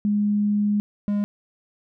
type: tone pair in turn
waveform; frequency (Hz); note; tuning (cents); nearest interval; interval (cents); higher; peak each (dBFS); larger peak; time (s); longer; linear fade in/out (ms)
sine / triangle; 206.9 / 204.9; G#3 / G#3; -6 / -23; unison; 17; first; -18 / -18; neither; 0.05-0.8 / 1.08-1.24; first; 0
effects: none